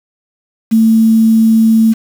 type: tone with quantisation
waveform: sine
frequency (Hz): 223.2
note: A3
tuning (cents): +25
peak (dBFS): -5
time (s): 0.71-1.94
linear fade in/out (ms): 20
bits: 5
effects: none